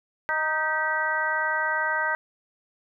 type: harmonic tone with a mistuned harmonic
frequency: 311.1 Hz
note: D#4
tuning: in tune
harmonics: 2 / 3 / 4 / 5 / 6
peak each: -33 / -29 / -32 / -26 / -30 dBFS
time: 0.29-2.15 s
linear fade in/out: 0 ms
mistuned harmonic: 6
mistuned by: +64 cents
effects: none